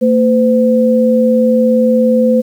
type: tone pair together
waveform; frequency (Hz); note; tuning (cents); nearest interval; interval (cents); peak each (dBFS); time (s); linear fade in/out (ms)
sine; 227.2 / 510; A#3 / C5; -44 / -44; octave + major second; 1400; -10; 0.01-2.42; 20
effects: 7-bit